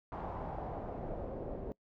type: noise with low-pass filter sweep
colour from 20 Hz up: pink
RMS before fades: -41 dBFS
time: 0.12-1.72 s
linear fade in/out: 0 ms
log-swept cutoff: 920 to 500 Hz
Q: 2.5
effects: noise-tail reverb RT60 0.1 s tail -24 dB re dry